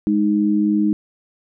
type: tone pair together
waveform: sine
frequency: 207.7 / 310.9 Hz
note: G#3 / D#4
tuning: 0 / -1 cents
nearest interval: perfect fifth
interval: 699 cents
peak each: -17 dBFS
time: 0.07-0.93 s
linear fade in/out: 0 ms
effects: none